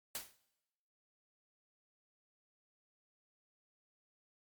white noise with exponential decay, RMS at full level -38 dBFS, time 0.15-0.37 s, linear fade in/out 1 ms, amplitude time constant 47 ms, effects noise-tail reverb RT60 1.0 s tail -21 dB re dry + MP3 96 kbps

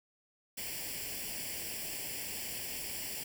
white noise with comb filter, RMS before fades -40 dBFS, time 0.57-3.24 s, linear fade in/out 10 ms, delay 0.39 ms, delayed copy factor +0.8, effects none

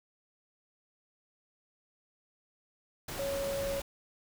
sine tone in noise, 554.4 Hz, C#5, in tune, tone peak -32 dBFS, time 3.19-3.8 s, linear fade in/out 5 ms, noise pink, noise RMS -40 dBFS, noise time 3.08-3.82 s, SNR +5 dB, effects none

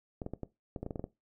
clicks, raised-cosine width 2 ms, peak -24 dBFS, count 11, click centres 0.218 / 0.264 / 0.336 / 0.433 / 0.762 / 0.83 / 0.864 / 0.908 / 0.958 / 0.995 / 1.041 s, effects noise-tail reverb RT60 0.2 s tail -18 dB re dry

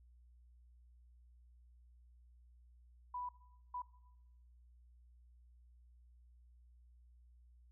sine tone bursts at uneven times, 987.8 Hz, B5, in tune, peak -40 dBFS, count 2, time 3.14-3.29 / 3.74-3.82 s, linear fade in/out 5 ms, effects noise-tail reverb RT60 1.0 s tail -19 dB re dry + added 60 Hz sine -61 dBFS peak until 7.71 s

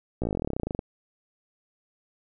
slowing click train, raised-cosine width 2 ms, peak -15 dBFS, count 22, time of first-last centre 0.22-0.792 s, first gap 16 ms, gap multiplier 1.05, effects none

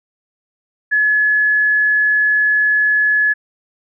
sine tone, 1704 Hz, G#6, 44 cents sharp, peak -11 dBFS, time 0.91-3.34 s, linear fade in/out 20 ms, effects none

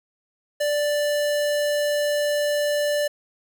square tone, 587.3 Hz, D5, in tune, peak -21 dBFS, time 0.6-3.08 s, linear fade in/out 10 ms, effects 8-bit

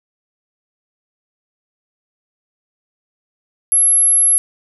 sine tone, 11110 Hz, F9, 10 cents flat, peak -9 dBFS, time 3.72-4.38 s, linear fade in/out 0 ms, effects none

